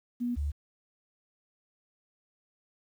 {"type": "tone pair in turn", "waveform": "sine", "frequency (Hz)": [242.1, 72.54], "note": ["B3", "D2"], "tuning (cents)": [-34, -21], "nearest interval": "octave + major sixth", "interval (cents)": 2087, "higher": "first", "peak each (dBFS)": -28, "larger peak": "neither", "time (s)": [[0.2, 0.36], [0.36, 0.52]], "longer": "neither", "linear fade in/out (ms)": 20, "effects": ["10-bit"]}